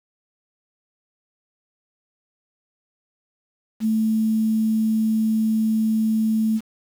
sine tone with quantisation, 220 Hz, A3, in tune, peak -17 dBFS, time 3.8-6.61 s, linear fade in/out 50 ms, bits 7, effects none

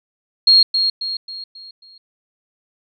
sine tone with echo, 4262 Hz, C8, 31 cents sharp, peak -7 dBFS, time 0.47-0.63 s, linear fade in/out 5 ms, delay 270 ms, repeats 5, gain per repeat -7 dB, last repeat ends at 1.98 s, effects none

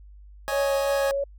25% pulse chord, C# suspended second, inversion none, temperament equal with one note detuned, 554.4 / 626.9 / 830.6 Hz, C#5 / D#5 / G#5, 0 / +13 / 0 cents, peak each -28 / -29 / -27 dBFS, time 0.48-1.11 s, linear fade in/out 0 ms
sine tone with vibrato, 554.4 Hz, C#5, in tune, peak -23 dBFS, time 0.52-1.24 s, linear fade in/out 5 ms, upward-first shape triangle, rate 3.2 Hz, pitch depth 20 cents each way
effects added 50 Hz sine -44 dBFS peak until 1.38 s

